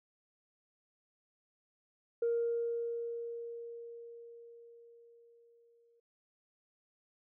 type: tone with exponential decay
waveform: sine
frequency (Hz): 467.8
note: A#4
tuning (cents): +6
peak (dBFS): -27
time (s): 2.22-6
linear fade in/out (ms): 5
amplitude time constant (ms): 820
effects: tanh soft clip ceiling -25 dBFS